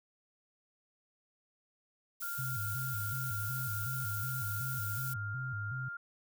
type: noise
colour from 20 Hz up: violet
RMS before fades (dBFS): -41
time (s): 2.2-5.14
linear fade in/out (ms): 10
type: tone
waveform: sine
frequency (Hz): 1401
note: F6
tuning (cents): +5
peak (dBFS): -39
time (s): 2.22-5.97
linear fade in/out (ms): 5
type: tone with vibrato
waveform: sine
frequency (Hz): 115.9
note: A#2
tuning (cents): -10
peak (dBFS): -37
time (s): 2.38-5.89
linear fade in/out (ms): 10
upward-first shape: square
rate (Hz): 2.7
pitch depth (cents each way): 190
effects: none